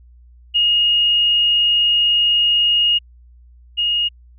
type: tone pair in turn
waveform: sine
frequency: 2862 / 2862 Hz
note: F7 / F7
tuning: +42 / +42 cents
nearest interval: unison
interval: 0 cents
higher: neither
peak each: -12 / -15 dBFS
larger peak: first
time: 0.54-2.99 / 3.77-4.09 s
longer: first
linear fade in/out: 20 ms
effects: added 60 Hz sine -43 dBFS peak until 4.38 s